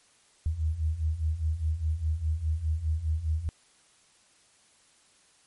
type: beating tone pair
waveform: sine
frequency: 75.8 / 80.7 Hz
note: D#2 / E2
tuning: -45 / -36 cents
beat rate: 4.9 Hz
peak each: -31 / -27 dBFS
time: 0.46-3.49 s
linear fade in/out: 0 ms
effects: white hiss -62 dBFS RMS until 5.46 s + MP3 48 kbps